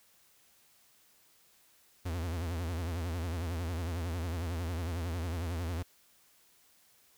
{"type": "tone with vibrato", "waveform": "45% pulse", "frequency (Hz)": 84.8, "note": "E2", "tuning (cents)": 50, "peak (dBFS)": -33, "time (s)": [2.05, 5.83], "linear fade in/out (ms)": 10, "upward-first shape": "triangle", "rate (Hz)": 11, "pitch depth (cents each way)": 150, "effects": ["white hiss -65 dBFS RMS until 7.17 s"]}